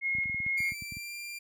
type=tone with tremolo; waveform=sine; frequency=2156 Hz; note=C#7; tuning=49 cents flat; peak=-27 dBFS; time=0.01-0.75 s; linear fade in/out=50 ms; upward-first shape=square; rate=2.2 Hz; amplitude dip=30%
type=clicks; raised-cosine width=5 ms; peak=-31 dBFS; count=12; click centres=0.15 / 0.185 / 0.257 / 0.297 / 0.345 / 0.402 / 0.464 / 0.604 / 0.72 / 0.822 / 0.922 / 0.969 s
type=tone with pitch glide; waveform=sawtooth; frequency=2334 to 2380 Hz; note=D7 to D7; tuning=-11 to +22 cents; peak=-35 dBFS; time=0.57-1.39 s; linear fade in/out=10 ms; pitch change=+33 cents; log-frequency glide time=0.77-1.14 s
effects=high-pass 60 Hz 12 dB/octave